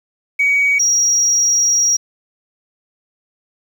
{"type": "tone pair in turn", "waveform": "sine", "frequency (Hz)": [2258, 5690], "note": ["C#7", "F8"], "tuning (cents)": [31, 31], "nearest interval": "octave + major third", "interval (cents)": 1600, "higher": "second", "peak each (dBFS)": -10, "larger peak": "neither", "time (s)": [[0.39, 0.79], [0.79, 1.97]], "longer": "second", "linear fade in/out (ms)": 10, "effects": ["tanh soft clip ceiling -7 dBFS", "7-bit"]}